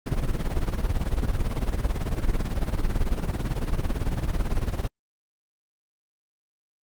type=noise with tremolo; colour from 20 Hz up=brown; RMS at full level=-22 dBFS; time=0.06-4.88 s; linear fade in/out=5 ms; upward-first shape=sine; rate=18 Hz; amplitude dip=75%; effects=Opus 24 kbps